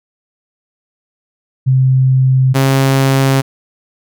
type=tone pair in turn; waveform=sine / sawtooth; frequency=130.81 / 135.03 Hz; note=C3 / C#3; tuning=0 / -45 cents; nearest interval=minor second; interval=55 cents; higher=second; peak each=-7 / -5 dBFS; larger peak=second; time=1.66-2.54 / 2.54-3.42 s; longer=neither; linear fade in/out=20 ms; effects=none